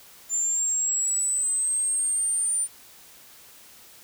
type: exponential sweep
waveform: sine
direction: up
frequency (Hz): 7180 to 9200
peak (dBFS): -22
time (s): 0.29-2.68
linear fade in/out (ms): 50
effects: white hiss -50 dBFS RMS until 4.03 s